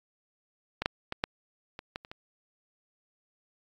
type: clicks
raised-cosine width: 0.3 ms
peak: -14 / -9 / -17 / -10 / -24 / -19 / -30 / -26 dBFS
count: 8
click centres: 0.82 / 0.859 / 1.124 / 1.239 / 1.791 / 1.959 / 2.049 / 2.115 s
effects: AAC 64 kbps